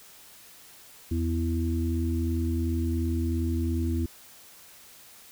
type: harmonic tone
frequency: 82.8 Hz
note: E2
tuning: 8 cents sharp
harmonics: 1 / 3 / 4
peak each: -26 / -31 / -32 dBFS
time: 1.11-4.06 s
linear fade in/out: 5 ms
effects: white hiss -51 dBFS RMS until 5.31 s